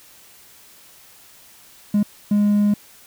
triangle tone bursts at uneven times, 206.4 Hz, G#3, 10 cents flat, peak -11 dBFS, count 2, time 1.94-2.03 / 2.31-2.74 s, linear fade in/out 5 ms, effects tanh soft clip ceiling -8 dBFS + white hiss -48 dBFS RMS until 3.06 s

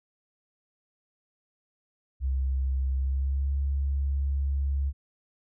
sine tone with pitch glide, 66.2 to 69.25 Hz, C2 to C#2, +21 to -1 cents, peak -24 dBFS, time 2.2-4.93 s, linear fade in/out 50 ms, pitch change +78 cents, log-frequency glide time 2.96-3.52 s, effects none

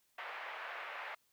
white band-pass noise, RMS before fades -45 dBFS, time 0.18-1.15 s, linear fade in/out 5 ms, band 580 to 2300 Hz, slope 24 dB/octave, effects white hiss -75 dBFS RMS until 1.32 s

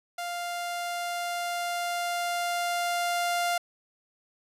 sawtooth tone with level ramp, 698.5 Hz, F5, in tune, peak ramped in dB -28 to -21 dBFS, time 0.18-3.58 s, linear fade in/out 5 ms, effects resampled to 32000 Hz

